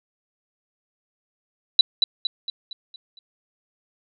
sine tone with echo, 3951 Hz, B7, in tune, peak -8 dBFS, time 1.79-1.81 s, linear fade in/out 2 ms, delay 230 ms, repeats 6, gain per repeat -6 dB, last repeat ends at 3.19 s, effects none

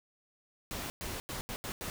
pink noise bursts at uneven times, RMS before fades -39 dBFS, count 6, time 0.71-0.9 / 1.01-1.2 / 1.29-1.41 / 1.49-1.56 / 1.64-1.72 / 1.81-1.9 s, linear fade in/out 0 ms, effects none

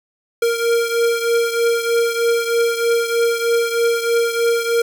square beating tone pair, 465.4 / 468.6 Hz, A#4 / A#4, -3 / +9 cents, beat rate 3.2 Hz, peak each -17 / -22 dBFS, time 0.42-4.82 s, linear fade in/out 5 ms, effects none

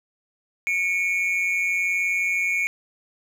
triangle tone pair together, 2217 / 2398 Hz, C#7 / D7, 0 / +36 cents, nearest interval minor second, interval 136 cents, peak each -21 / -23 dBFS, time 0.67-2.67 s, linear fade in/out 0 ms, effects none

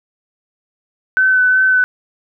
sine tone with vibrato, 1515 Hz, F#6, 40 cents sharp, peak -9 dBFS, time 1.17-1.84 s, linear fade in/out 0 ms, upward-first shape sine, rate 2.7 Hz, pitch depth 16 cents each way, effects none

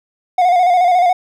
triangle tone with vibrato, 717 Hz, F5, 45 cents sharp, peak -7 dBFS, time 0.38-1.13 s, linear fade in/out 5 ms, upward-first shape square, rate 14 Hz, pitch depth 45 cents each way, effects none

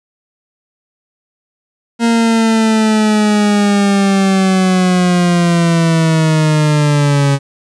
40% pulse linear sweep, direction down, 233.1 to 138.59 Hz, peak -8 dBFS, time 1.99-7.39 s, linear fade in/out 50 ms, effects resampled to 22050 Hz + 8-bit

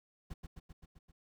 brown noise with echo, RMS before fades -43 dBFS, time 0.3-0.34 s, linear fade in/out 10 ms, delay 130 ms, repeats 6, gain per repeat -3 dB, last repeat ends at 1.12 s, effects none

